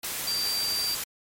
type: tone in noise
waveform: sine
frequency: 4699 Hz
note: D8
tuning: in tune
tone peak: -26 dBFS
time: 0.27-0.95 s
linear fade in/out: 5 ms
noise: white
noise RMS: -32 dBFS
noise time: 0.03-1.04 s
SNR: +3 dB
effects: MP3 64 kbps